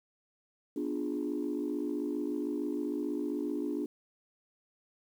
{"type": "chord", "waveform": "sine", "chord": "B diminished seventh", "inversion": "none", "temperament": "equal", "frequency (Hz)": [246.9, 293.7, 349.2, 415.3], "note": ["B3", "D4", "F4", "Ab4"], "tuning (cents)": [0, 0, 0, 0], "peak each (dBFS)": [-38, -33, -37, -39], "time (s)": [0.76, 3.86], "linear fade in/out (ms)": 5, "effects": ["tanh soft clip ceiling -24 dBFS", "10-bit"]}